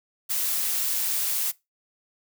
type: noise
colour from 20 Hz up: blue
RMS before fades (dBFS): -26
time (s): 0.29-1.52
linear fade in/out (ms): 20
effects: noise-tail reverb RT60 0.2 s tail -20 dB re dry